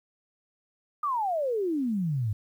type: exponential sweep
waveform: sine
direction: down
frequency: 1235 to 99.3 Hz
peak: -25 dBFS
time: 1.03-2.33 s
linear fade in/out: 5 ms
effects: 10-bit